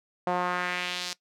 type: tone with band-pass filter sweep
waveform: sawtooth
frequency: 178.9 Hz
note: F3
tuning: 42 cents sharp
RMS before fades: -30 dBFS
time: 0.27-1.13 s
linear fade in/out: 0 ms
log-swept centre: 730 to 5200 Hz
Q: 1.7
effects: noise-tail reverb RT60 0.1 s tail -19 dB re dry